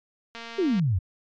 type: click train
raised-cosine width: 0.2 ms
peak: -21 dBFS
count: 104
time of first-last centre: 0.35-0.796 s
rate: 231 Hz
type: exponential sweep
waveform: sine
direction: down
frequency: 415.3 to 82.41 Hz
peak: -20 dBFS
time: 0.58-0.99 s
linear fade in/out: 10 ms
effects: low-pass 4000 Hz 12 dB/octave + MP3 96 kbps